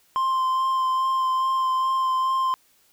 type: tone with vibrato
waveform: triangle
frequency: 1046.5 Hz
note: C6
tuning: in tune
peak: -18 dBFS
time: 0.16-2.54 s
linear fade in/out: 0 ms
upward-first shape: sine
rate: 2.4 Hz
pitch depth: 13 cents each way
effects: white hiss -61 dBFS RMS until 2.92 s